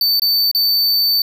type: tone with dropouts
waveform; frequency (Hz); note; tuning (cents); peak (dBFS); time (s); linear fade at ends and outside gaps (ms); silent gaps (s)
square; 4552; C#8; +45; -13; 0.01-1.22; 2; 0.197-0.219 / 0.514-0.548
effects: none